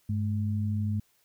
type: tone pair together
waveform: sine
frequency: 100.6 / 213.3 Hz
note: G2 / G#3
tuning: +45 / +46 cents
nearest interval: octave + minor second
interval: 1301 cents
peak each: -27 / -32 dBFS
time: 0.09-1 s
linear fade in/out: 5 ms
effects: white hiss -68 dBFS RMS until 1.24 s